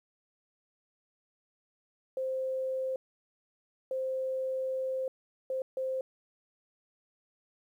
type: tone bursts at uneven times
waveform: sine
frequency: 523.3 Hz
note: C5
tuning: in tune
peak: -30 dBFS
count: 4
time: 2.17-2.96 / 3.91-5.08 / 5.5-5.62 / 5.77-6.01 s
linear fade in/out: 2 ms
effects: 11-bit